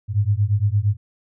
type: beating tone pair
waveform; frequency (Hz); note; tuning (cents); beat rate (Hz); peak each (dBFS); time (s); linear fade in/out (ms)
sine; 98.8 / 107.5; G2 / A2; +14 / -40; 8.7; -19; 0.08-0.97; 50
effects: none